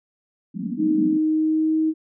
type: band-pass noise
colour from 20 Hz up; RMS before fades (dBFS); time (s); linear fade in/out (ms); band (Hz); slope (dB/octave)
white; -27; 0.54-1.18; 10; 170 to 280; 96
type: tone with pitch glide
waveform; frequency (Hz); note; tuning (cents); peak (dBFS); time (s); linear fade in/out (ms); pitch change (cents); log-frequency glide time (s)
sine; 311.1 to 315.8; D#4 to D#4; 0 to +26; -17; 0.77-1.94; 50; +26; 1.15-1.78
effects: none